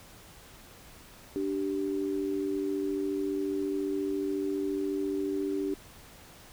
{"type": "tone pair together", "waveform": "sine", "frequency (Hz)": [293.7, 388.1], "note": ["D4", "G4"], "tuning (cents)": [0, -17], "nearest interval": "perfect fourth", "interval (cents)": 483, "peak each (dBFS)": [-31, -31], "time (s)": [1.36, 5.74], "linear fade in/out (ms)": 0, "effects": ["pink hiss -52 dBFS RMS until 6.52 s"]}